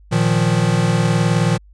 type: chord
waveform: square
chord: Bb suspended fourth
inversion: none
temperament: equal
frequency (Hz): 116.54 / 155.56 / 174.61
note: Bb2 / Eb3 / F3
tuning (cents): 0 / 0 / 0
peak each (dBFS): -19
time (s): 0.11-1.58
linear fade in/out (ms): 20
effects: added 50 Hz sine -43 dBFS peak until 1.73 s + resampled to 22050 Hz